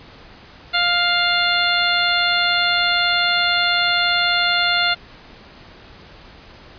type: harmonic tone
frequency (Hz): 701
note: F5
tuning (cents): +6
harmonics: 1 / 2 / 3 / 4 / 5 / 6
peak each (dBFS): -24 / -20 / -23 / -24 / -22 / -23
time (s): 0.73-4.95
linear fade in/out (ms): 20
effects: pink hiss -43 dBFS RMS until 6.78 s + resampled to 11025 Hz